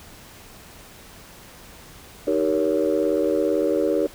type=chord; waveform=sine; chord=Eb dominant seventh; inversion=none; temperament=just; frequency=311.1 / 388.9 / 466.7 / 560 Hz; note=Eb4 / G4 / Bb4 / Db5; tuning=0 / -14 / +2 / +18 cents; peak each=-23 dBFS; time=2.27-4.07 s; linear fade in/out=5 ms; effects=tanh soft clip ceiling -11 dBFS + pink hiss -45 dBFS RMS until 4.14 s